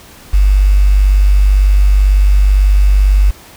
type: tone with quantisation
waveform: sine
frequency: 49 Hz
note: G1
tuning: in tune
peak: -5 dBFS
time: 0.33-3.31 s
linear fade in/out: 10 ms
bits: 5
effects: pink hiss -38 dBFS RMS until 3.56 s